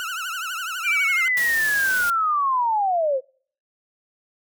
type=tone with vibrato; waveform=30% pulse; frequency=1400 Hz; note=F6; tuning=4 cents sharp; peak=-24 dBFS; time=0-1.28 s; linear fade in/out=0 ms; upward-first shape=triangle; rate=12 Hz; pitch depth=170 cents each way
type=linear sweep; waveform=sine; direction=down; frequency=2400 to 497.5 Hz; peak=-18 dBFS; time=0.83-3.21 s; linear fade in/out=50 ms
type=noise; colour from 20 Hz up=white; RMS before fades=-31 dBFS; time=1.37-2.1 s; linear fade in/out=0 ms
effects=noise-tail reverb RT60 0.5 s tail -26 dB re dry